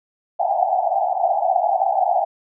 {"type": "band-pass noise", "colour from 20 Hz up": "pink", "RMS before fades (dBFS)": -19, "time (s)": [0.39, 2.25], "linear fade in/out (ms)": 10, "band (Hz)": [670, 810], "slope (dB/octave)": 96, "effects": []}